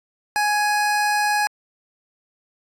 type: tone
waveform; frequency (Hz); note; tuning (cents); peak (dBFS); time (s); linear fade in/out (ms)
25% pulse; 834; G#5; +7; -14; 0.36-1.47; 0
effects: low-pass 12000 Hz 12 dB/octave + AAC 64 kbps